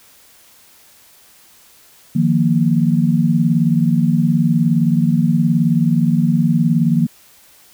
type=chord; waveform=sine; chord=Eb suspended second; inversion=none; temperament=equal; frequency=155.56 / 174.61 / 233.1 Hz; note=Eb3 / F3 / Bb3; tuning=0 / 0 / 0 cents; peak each=-16 dBFS; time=2.15-7.07 s; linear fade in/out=10 ms; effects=white hiss -48 dBFS RMS until 7.73 s